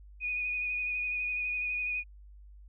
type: tone with vibrato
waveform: sine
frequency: 2473 Hz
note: D#7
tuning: 11 cents flat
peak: -30 dBFS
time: 0.2-2.04 s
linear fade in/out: 50 ms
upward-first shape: sine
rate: 12 Hz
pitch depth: 21 cents each way
effects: added 50 Hz sine -49 dBFS peak until 2.68 s